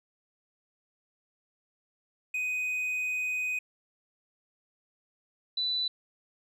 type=tone pair in turn; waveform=triangle / sine; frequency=2500 / 3981 Hz; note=D#7 / B7; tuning=+8 / +13 cents; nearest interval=minor sixth; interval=805 cents; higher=second; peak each=-27 dBFS; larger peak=neither; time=2.34-3.59 / 5.57-5.88 s; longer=first; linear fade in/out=5 ms; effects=none